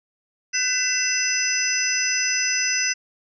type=tone cluster; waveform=sine; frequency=1519 / 2012 / 2682 / 5040 / 5980 Hz; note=F#6 / B6 / E7 / D#8 / F#8; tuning=+45 / +32 / +29 / +21 / +17 cents; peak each=-29 / -28 / -27 / -25 / -24 dBFS; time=0.53-2.94 s; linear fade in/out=20 ms; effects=none